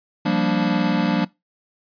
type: chord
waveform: square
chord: G minor seventh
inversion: third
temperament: equal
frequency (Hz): 174.61 / 196 / 233.1 / 293.7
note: F3 / G3 / Bb3 / D4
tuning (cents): 0 / 0 / 0 / 0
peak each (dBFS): -24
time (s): 0.25-1.25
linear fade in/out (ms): 10
effects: noise-tail reverb RT60 0.2 s tail -21 dB re dry + resampled to 11025 Hz